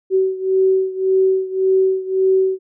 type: beating tone pair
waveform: sine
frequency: 378.9 / 380.7 Hz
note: F#4 / F#4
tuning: +41 / +49 cents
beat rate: 1.8 Hz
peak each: -15 / -18 dBFS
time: 0.1-2.59 s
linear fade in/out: 50 ms
effects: none